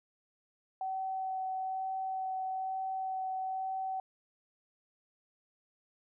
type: tone with vibrato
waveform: sine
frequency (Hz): 759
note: F#5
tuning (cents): +44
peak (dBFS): -33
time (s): 0.81-4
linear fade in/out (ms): 2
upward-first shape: sine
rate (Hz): 1.1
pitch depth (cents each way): 8
effects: none